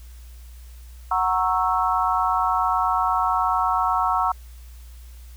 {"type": "chord", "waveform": "sine", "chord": "F# dominant seventh", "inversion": "none", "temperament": "equal with one note detuned", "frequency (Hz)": [740, 932.3, 1101.1, 1318.5], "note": ["F#5", "A#5", "C#6", "E6"], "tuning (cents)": [0, 0, -12, 0], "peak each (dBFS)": -24, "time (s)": [1.11, 4.32], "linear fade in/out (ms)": 5, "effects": ["added 60 Hz sine -39 dBFS peak until 5.36 s", "white hiss -54 dBFS RMS until 5.36 s"]}